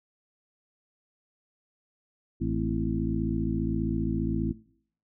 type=harmonic tone with a mistuned harmonic; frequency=55 Hz; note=A1; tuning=in tune; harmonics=1 / 2 / 3 / 4 / 5 / 6; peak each=-33 / -33 / -33 / -33 / -33 / -33 dBFS; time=2.4-4.53 s; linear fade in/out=20 ms; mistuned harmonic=5; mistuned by=-86 cents; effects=noise-tail reverb RT60 0.6 s tail -20 dB re dry